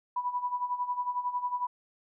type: tone with tremolo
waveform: sine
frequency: 985 Hz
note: B5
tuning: 5 cents flat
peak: -26 dBFS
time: 0.16-1.67 s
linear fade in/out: 5 ms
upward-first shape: sine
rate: 11 Hz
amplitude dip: 75%
effects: none